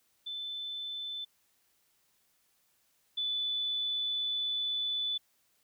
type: tone pair in turn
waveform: sine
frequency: 3520 / 3484 Hz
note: A7 / A7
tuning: 0 / -18 cents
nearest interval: unison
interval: 18 cents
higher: first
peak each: -36 / -30 dBFS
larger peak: second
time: 0.26-1.25 / 3.17-5.18 s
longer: second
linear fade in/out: 10 ms
effects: white hiss -72 dBFS RMS until 5.63 s